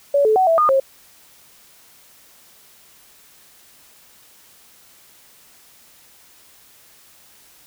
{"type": "tone with pitch steps", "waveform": "sine", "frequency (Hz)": [567, 434.5, 750, 658, 1222, 538], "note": ["C#5", "A4", "F#5", "E5", "D#6", "C5"], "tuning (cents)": [39, -22, 23, -3, -32, 48], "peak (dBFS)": -12, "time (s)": [0.14, 0.8], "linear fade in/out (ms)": 5, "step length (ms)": 110, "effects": ["white hiss -50 dBFS RMS until 7.66 s"]}